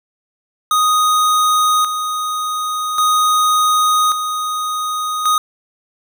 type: tone with tremolo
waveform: square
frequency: 1244.5 Hz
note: D#6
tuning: in tune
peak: -12 dBFS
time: 0.71-5.38 s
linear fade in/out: 2 ms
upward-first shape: square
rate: 0.44 Hz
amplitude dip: 55%
effects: none